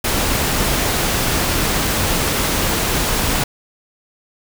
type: noise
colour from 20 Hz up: pink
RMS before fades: -18 dBFS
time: 0.04-3.44 s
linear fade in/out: 5 ms
effects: none